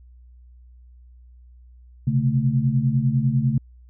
sine tone cluster, 128.3 / 138.3 / 221.9 Hz, C3 / C#3 / A3, -34 / -4 / +15 cents, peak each -22 / -20 / -24 dBFS, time 2.07-3.58 s, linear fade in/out 5 ms, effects added 61 Hz sine -45 dBFS peak until 3.89 s

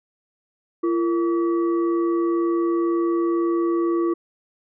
sine tone with frequency modulation, 340 Hz, F4, 46 cents flat, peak -18 dBFS, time 0.83-4.14 s, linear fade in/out 10 ms, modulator 802 Hz, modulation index 0.48, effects none

